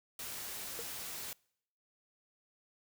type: noise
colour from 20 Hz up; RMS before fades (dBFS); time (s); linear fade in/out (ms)
white; -43; 0.19-1.33; 2
type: tone with exponential decay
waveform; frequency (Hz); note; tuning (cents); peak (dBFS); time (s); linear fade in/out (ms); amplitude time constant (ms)
triangle; 466.2; A#4; 0; -35; 0.79-0.87; 0; 16
effects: noise-tail reverb RT60 0.7 s tail -26 dB re dry